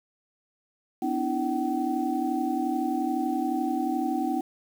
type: tone cluster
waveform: sine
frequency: 251.8 / 294.2 / 325.8 / 760 Hz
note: B3 / D4 / E4 / F#5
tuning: +34 / +3 / -20 / +46 cents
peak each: -30 dBFS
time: 1.02-4.41 s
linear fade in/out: 5 ms
effects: 8-bit